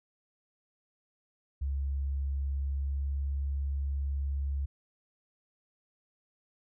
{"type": "tone with pitch glide", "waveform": "sine", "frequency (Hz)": [69, 69.52], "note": ["C#2", "C#2"], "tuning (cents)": [-7, 6], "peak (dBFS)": -29, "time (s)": [1.61, 4.66], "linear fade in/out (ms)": 10, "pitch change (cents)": 13, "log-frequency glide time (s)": [2.63, 3.1], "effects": []}